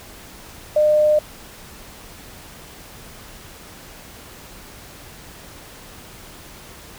sine tone, 605 Hz, D#5, 49 cents flat, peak -12 dBFS, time 0.76-1.19 s, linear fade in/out 5 ms, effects pink hiss -41 dBFS RMS until 6.98 s

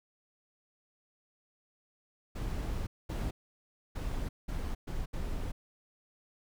brown noise bursts at uneven times, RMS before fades -35 dBFS, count 6, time 2.35-2.87 / 3.09-3.31 / 3.95-4.29 / 4.48-4.75 / 4.87-5.06 / 5.13-5.52 s, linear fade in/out 10 ms, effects none

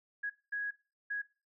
sine tone bursts at uneven times, 1661.2 Hz, G#6, in tune, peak -33 dBFS, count 3, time 0.23-0.3 / 0.52-0.71 / 1.1-1.22 s, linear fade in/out 10 ms, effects noise-tail reverb RT60 0.3 s tail -17 dB re dry

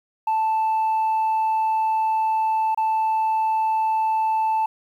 sine tone with dropouts, 880 Hz, A5, in tune, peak -16 dBFS, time 0.27-4.66 s, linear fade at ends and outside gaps 5 ms, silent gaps 2.747-2.774 s, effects tanh soft clip ceiling -17 dBFS + 9-bit

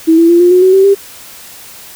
sine tone with pitch steps, 324.2 / 333.7 / 343.5 / 353.5 / 363.9 / 374.6 / 385.5 / 396.8 Hz, E4 / E4 / F4 / F4 / F#4 / F#4 / G4 / G4, -29 / +21 / -29 / +21 / -29 / +21 / -29 / +21 cents, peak -3 dBFS, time 0.07-0.95 s, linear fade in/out 20 ms, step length 110 ms, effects white hiss -33 dBFS RMS until 1.95 s

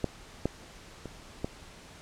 clicks, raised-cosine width 2 ms, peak -13 / -13 / -25 / -17 dBFS, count 4, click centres 0.043 / 0.456 / 1.057 / 1.445 s, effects pink hiss -50 dBFS RMS until 2.01 s + low-pass 8000 Hz 12 dB/octave

